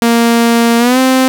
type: tone with pitch glide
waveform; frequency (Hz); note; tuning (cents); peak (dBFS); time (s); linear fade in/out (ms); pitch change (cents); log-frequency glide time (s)
sawtooth; 233.1 to 260.1; A#3 to C4; 0 to -10; -3; 0.02-1.28; 0; +190; 0.78-0.99
effects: none